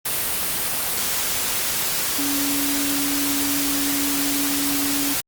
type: tone in noise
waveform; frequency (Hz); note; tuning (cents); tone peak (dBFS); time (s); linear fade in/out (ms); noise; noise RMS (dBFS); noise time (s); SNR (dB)
sine; 282.8; C#4; +35; -24; 2.18-5.14; 10; white; -23; 0.05-5.21; -4
effects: Opus 32 kbps